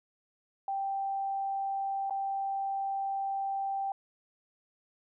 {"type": "tone with dropouts", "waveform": "sine", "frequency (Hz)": 784, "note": "G5", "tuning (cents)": 0, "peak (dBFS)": -30, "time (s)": [0.68, 3.92], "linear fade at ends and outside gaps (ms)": 2, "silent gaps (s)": [2.098, 2.107], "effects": []}